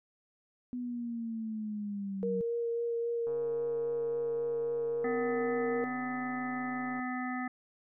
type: linear sweep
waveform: sine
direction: down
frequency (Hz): 248.9 to 185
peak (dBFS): -34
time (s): 0.73-2.41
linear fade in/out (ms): 0
type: tone with vibrato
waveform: sine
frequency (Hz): 467.8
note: A#4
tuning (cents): +6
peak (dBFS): -30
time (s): 2.23-5.84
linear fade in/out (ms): 0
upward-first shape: sine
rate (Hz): 3.7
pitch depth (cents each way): 11
type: click train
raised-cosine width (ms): 1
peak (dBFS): -37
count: 519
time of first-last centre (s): 3.27-6.997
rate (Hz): 139
type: harmonic tone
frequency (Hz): 252.1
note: B3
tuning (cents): +36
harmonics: 1 / 3 / 5 / 7 / 8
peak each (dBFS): -35 / -40 / -42 / -43 / -44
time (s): 5.04-7.48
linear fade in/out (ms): 5
effects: none